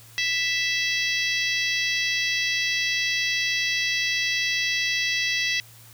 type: harmonic tone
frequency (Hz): 659.3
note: E5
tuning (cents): 0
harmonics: 3 / 4 / 5 / 6 / 7 / 8 / 9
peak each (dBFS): -26 / -28 / -30 / -32 / -33 / -34 / -35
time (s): 0.18-5.6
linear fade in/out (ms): 0
effects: added 114 Hz sine -50 dBFS peak until 5.93 s + white hiss -50 dBFS RMS until 5.93 s